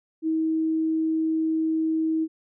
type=tone; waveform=sine; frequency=319.4 Hz; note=D#4; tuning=45 cents sharp; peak=-21 dBFS; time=0.22-2.28 s; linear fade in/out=50 ms; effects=none